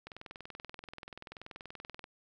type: click train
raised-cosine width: 0.3 ms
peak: -29 dBFS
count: 42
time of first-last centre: 0.07-2.041 s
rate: 20.8 Hz
effects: none